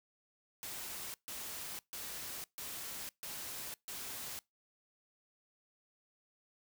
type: noise bursts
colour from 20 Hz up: white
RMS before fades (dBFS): -44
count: 6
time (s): 0.63-4.39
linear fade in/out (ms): 0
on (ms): 510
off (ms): 140
effects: noise-tail reverb RT60 0.2 s tail -24 dB re dry